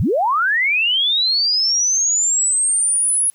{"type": "linear sweep", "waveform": "sine", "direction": "up", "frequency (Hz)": [67.2, 10548], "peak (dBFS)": -14, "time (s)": [0, 3.3], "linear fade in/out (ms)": 0, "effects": ["white hiss -58 dBFS RMS until 3.34 s"]}